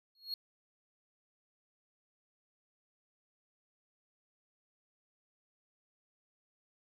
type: tone with exponential growth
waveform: triangle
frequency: 4300 Hz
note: C8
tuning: 47 cents sharp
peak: -31 dBFS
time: 0.15-0.34 s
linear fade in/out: 2 ms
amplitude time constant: 40 ms
effects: none